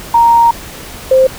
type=tone pair in turn; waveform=sine; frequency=932.3 / 523.5 Hz; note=A#5 / C5; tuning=0 / +1 cents; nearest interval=minor seventh; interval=999 cents; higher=first; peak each=-4 dBFS; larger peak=neither; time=0.14-0.51 / 1.11-1.27 s; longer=first; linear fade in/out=5 ms; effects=pink hiss -29 dBFS RMS until 1.38 s